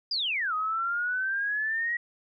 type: exponential two-way sweep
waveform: sine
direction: down then up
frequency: 5050 to 1244.5 to 1920 Hz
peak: -26 dBFS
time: 0.11-1.97 s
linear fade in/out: 5 ms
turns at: 0.54 s
effects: none